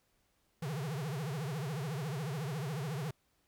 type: tone with vibrato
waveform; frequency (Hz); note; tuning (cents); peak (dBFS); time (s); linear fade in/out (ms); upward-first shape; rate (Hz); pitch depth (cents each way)
square; 146.5; D3; -4; -36; 0.62-3.11; 5; triangle; 14; 290
effects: pink hiss -75 dBFS RMS until 3.47 s